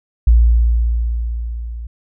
sine tone with level ramp, 57.8 Hz, A#1, 14 cents flat, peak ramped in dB -5 to -25 dBFS, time 0.27-1.87 s, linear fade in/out 5 ms, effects none

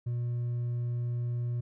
sine tone with hard clipping, 120.5 Hz, B2, 42 cents flat, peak -30 dBFS, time 0.06-1.61 s, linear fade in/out 10 ms, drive 2 dB, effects none

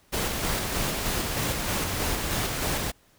pink noise with tremolo, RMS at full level -27 dBFS, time 0.12-2.92 s, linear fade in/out 20 ms, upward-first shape square, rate 3.2 Hz, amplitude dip 25%, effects pink hiss -61 dBFS RMS until 3.18 s

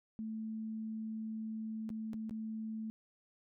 sine tone with dropouts, 219.9 Hz, A3, 1 cent flat, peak -38 dBFS, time 0.19-2.9 s, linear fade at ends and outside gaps 0 ms, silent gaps 1.892-1.902 / 2.133-2.141 / 2.295-2.309 s, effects none

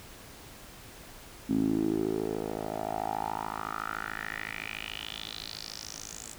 10% pulse tone with band-pass filter sweep, 53.7 Hz, A1, 41 cents flat, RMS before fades -34 dBFS, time 1.49-6.34 s, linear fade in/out 10 ms, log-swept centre 250 to 7800 Hz, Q 4.8, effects pink hiss -49 dBFS RMS until 6.38 s

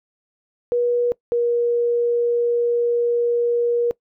sine tone pair in turn, 482.6 / 475.7 Hz, B4 / A#4, -40 / +35 cents, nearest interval unison, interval 25 cents, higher first, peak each -16 dBFS, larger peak neither, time 0.72-1.12 / 1.32-3.91 s, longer second, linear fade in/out 0 ms, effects noise-tail reverb RT60 0.1 s tail -22 dB re dry

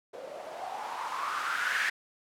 violet noise with low-pass filter sweep, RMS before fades -34 dBFS, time 0.13-1.9 s, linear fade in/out 10 ms, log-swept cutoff 510 to 1800 Hz, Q 5.6, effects none

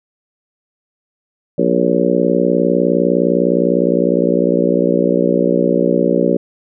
harmonic tone with a mistuned harmonic, 59.8 Hz, A#1, 45 cents sharp, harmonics 3 / 4 / 5 / 6 / 7 / 8 / 9, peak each -19 / -19 / -19 / -19 / -19 / -19 / -19 dBFS, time 1.58-6.37 s, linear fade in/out 5 ms, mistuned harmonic 9, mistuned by +54 cents, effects none

